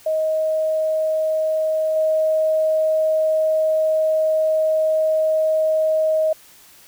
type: tone with level steps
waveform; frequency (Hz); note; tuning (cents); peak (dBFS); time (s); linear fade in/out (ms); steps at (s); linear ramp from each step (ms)
sine; 629; D#5; +19; -17 / -15; 0.06-6.33; 5; 1.96; 2
effects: white hiss -48 dBFS RMS until 6.87 s